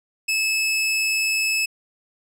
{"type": "tone", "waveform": "sawtooth", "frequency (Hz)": 2601, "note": "E7", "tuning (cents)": -24, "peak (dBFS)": -16, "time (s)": [0.28, 1.66], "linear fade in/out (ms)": 10, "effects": ["low-pass 12000 Hz 12 dB/octave"]}